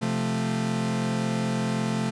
40% pulse chord, F major, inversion second, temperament equal, 130.81 / 174.61 / 220 Hz, C3 / F3 / A3, 0 / 0 / 0 cents, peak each -29 / -30 / -26 dBFS, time 0.01-2.11 s, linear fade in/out 20 ms, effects resampled to 22050 Hz

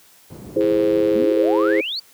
white low-pass noise, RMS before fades -36 dBFS, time 0.3-1.24 s, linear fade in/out 5 ms, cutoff 260 Hz, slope 12 dB/octave
sine chord, E augmented, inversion none, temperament equal, 329.6 / 415.3 / 523.3 Hz, E4 / G#4 / B#4, 0 / 0 / 0 cents, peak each -19 dBFS, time 0.56-1.81 s, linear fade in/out 5 ms
click train, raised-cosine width 0.3 ms, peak -20 dBFS, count 134, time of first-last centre 0.61-1.797 s, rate 112 Hz
sine exponential sweep, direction up, 200 to 4745 Hz, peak -23 dBFS, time 1.15-2 s, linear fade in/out 10 ms
effects white hiss -51 dBFS RMS until 2.13 s + high-pass 80 Hz 12 dB/octave

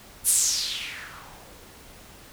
violet noise with low-pass filter sweep, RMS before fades -28 dBFS, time 0.24-1.87 s, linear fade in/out 50 ms, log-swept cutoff 11000 to 230 Hz, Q 3.5, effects pink hiss -48 dBFS RMS until 2.32 s

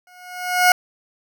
20% pulse tone with exponential growth, 724 Hz, F#5, 38 cents flat, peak -4 dBFS, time 0.07-0.72 s, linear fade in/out 2 ms, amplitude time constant 140 ms, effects none

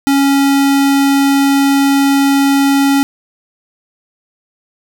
square tone, 277.2 Hz, C#4, in tune, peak -9 dBFS, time 0.07-3.03 s, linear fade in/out 0 ms, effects none

